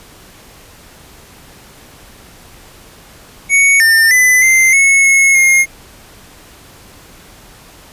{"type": "tone with pitch steps", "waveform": "square", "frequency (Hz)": [2227, 1803, 2007, 2082, 2193, 2181, 2138], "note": ["C#7", "A6", "B6", "C7", "C#7", "C#7", "C7"], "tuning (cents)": [7, 42, 27, -9, -19, -29, 37], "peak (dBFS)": -7, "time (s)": [3.49, 5.66], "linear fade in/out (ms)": 50, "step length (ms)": 310, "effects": ["pink hiss -40 dBFS RMS until 7.92 s", "resampled to 32000 Hz"]}